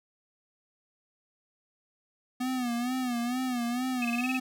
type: tone with vibrato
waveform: square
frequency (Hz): 246.9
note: B3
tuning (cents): 0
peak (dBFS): -29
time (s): 2.4-4.4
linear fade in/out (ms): 10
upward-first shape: sine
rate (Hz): 2.2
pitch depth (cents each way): 83
type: tone bursts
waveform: sine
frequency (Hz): 2578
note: E7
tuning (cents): -39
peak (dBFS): -29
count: 7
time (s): 4.02-4.372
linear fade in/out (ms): 2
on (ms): 28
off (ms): 26
effects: none